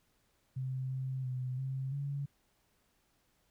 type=tone with pitch steps; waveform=sine; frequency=130.5 / 131.4 / 127.5 / 133 / 141 Hz; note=C3 / C3 / C3 / C3 / C#3; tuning=-4 / +8 / -44 / +29 / +30 cents; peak=-34 dBFS; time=0.56-2.26 s; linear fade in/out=10 ms; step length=340 ms; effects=pink hiss -74 dBFS RMS until 3.5 s